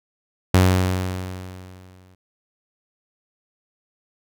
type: tone with exponential decay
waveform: sawtooth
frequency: 92.4 Hz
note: F#2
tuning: 2 cents flat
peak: -7 dBFS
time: 0.54-2.15 s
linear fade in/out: 5 ms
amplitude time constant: 350 ms
effects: none